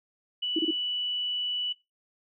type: tone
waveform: sine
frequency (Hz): 2960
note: F#7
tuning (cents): 0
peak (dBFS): -27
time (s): 0.42-1.73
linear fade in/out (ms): 10
type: tone bursts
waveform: sine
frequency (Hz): 322.8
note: E4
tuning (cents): -36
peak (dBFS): -23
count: 3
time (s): 0.56-0.709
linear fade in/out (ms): 5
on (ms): 31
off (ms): 28
effects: noise-tail reverb RT60 0.2 s tail -18 dB re dry